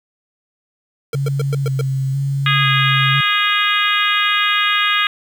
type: tone bursts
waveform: square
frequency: 458.1 Hz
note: A#4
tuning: 30 cents flat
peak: -21 dBFS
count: 6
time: 1.13-1.812 s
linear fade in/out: 2 ms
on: 22 ms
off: 110 ms
type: tone with vibrato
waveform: sine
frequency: 136.1 Hz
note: C#3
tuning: 31 cents flat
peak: -16 dBFS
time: 1.14-3.21 s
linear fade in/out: 10 ms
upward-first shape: square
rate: 1 Hz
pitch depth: 27 cents each way
type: harmonic tone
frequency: 412.2 Hz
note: G#4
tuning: 13 cents flat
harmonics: 3 / 4 / 5 / 6 / 7 / 8 / 9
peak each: -19 / -20 / -21 / -22 / -22 / -23 / -24 dBFS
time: 2.46-5.07 s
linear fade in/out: 2 ms
effects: 7-bit